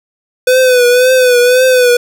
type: tone with vibrato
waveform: square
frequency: 501 Hz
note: B4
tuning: 25 cents sharp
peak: -6 dBFS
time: 0.47-1.97 s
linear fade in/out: 5 ms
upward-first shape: triangle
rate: 1.9 Hz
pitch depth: 64 cents each way
effects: none